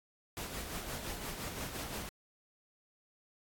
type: noise with tremolo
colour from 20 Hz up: pink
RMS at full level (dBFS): -40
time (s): 0.37-2.09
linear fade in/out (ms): 0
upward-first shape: sine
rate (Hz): 5.8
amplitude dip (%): 45
effects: AAC 64 kbps